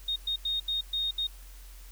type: tone bursts at uneven times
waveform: sine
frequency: 3707 Hz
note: A#7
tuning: 10 cents flat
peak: -27 dBFS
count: 6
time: 0.08-0.16 / 0.27-0.36 / 0.45-0.6 / 0.68-0.81 / 0.93-1.11 / 1.18-1.27 s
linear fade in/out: 5 ms
effects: added 44 Hz sine -45 dBFS peak until 1.91 s + white hiss -55 dBFS RMS until 1.91 s